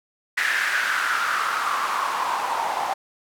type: noise with band-pass filter sweep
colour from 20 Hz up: white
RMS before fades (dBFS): -24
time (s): 0.37-2.94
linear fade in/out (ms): 10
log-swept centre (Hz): 1800 to 810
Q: 5.1
effects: none